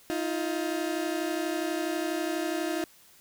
30% pulse tone pair together, 315.6 / 347.8 Hz, D#4 / F4, +25 / -7 cents, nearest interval major second, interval 168 cents, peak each -28 / -29 dBFS, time 0.1-2.84 s, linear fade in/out 0 ms, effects white hiss -57 dBFS RMS until 3.2 s

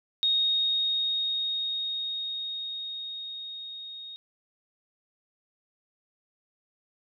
sine tone with level ramp, 3729 Hz, A#7, in tune, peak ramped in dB -21 to -39 dBFS, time 0.23-4.16 s, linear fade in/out 0 ms, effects none

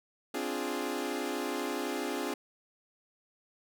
sawtooth chord, D half-diminished seventh, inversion third, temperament equal, 261.6 / 293.7 / 349.2 / 415.3 Hz, C4 / D4 / F4 / Ab4, 0 / 0 / 0 / 0 cents, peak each -34 dBFS, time 0.34-2.34 s, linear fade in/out 5 ms, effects none

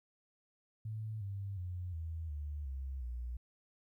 sine tone with pitch steps, 109 / 98.81 / 89.56 / 81.19 / 73.59 / 66.71 / 60.47 Hz, A2 / G2 / F2 / E2 / D2 / C2 / B1, -16 / +14 / +44 / -26 / +4 / +34 / -36 cents, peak -38 dBFS, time 0.85-3.37 s, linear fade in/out 5 ms, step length 360 ms, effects 13-bit

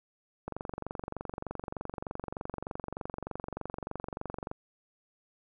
click train, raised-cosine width 1 ms, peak -22 dBFS, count 95, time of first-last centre 0.48-4.514 s, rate 23.3 Hz, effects none

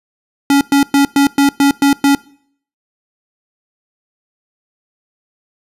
square tone bursts, 280.3 Hz, C#4, 19 cents sharp, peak -8 dBFS, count 8, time 0.5-2.15 s, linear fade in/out 2 ms, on 110 ms, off 110 ms, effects noise-tail reverb RT60 0.6 s tail -22 dB re dry + resampled to 32000 Hz

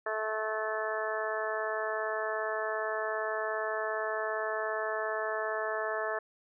harmonic tone, 217.4 Hz, A3, 21 cents flat, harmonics 2 / 3 / 4 / 5 / 6 / 7 / 8, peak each -37 / -35 / -42 / -39 / -40 / -44 / -37 dBFS, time 0.06-6.19 s, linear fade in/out 5 ms, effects none

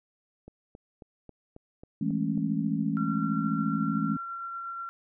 click train, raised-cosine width 2 ms, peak -32 dBFS, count 8, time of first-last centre 0.48-2.377 s, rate 3.69 Hz
sine chord, A major seventh, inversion second, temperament just, 165 / 206.2 / 220 / 275 Hz, E3 / G#3 / A3 / C#4, +2 / -12 / 0 / -14 cents, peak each -31 dBFS, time 2.01-4.17 s, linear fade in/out 5 ms
sine tone with tremolo, 1366 Hz, F6, 39 cents flat, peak -33 dBFS, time 2.97-4.89 s, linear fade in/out 0 ms, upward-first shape triangle, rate 8.3 Hz, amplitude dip 25%
effects none

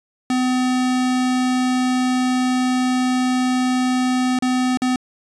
square tone with dropouts, 253.6 Hz, B3, 46 cents sharp, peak -17 dBFS, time 0.3-4.96 s, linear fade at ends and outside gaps 2 ms, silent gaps 4.389-4.423 / 4.773-4.819 s, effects resampled to 22050 Hz

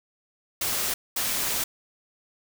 white noise bursts at uneven times, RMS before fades -27 dBFS, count 2, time 0.61-0.94 / 1.16-1.64 s, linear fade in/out 5 ms, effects none

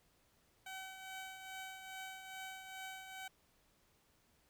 15% pulse tone with tremolo, 761 Hz, F#5, 48 cents sharp, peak -38 dBFS, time 0.66-3.28 s, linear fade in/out 5 ms, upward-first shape triangle, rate 2.4 Hz, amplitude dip 55%, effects pink hiss -73 dBFS RMS until 4.49 s

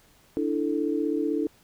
sine chord, D suspended second, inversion none, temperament equal, 293.7 / 329.6 / 440 Hz, D4 / E4 / A4, 0 / 0 / 0 cents, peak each -27 / -28 / -29 dBFS, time 0.37-1.47 s, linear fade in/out 0 ms, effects pink hiss -59 dBFS RMS until 1.63 s

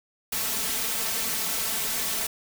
white noise with comb filter, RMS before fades -28 dBFS, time 0.32-2.27 s, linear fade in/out 5 ms, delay 4.5 ms, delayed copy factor +0.95, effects none

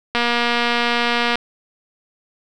click train, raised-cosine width 0.3 ms, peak -3 dBFS, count 288, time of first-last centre 0.15-1.356 s, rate 238 Hz, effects none

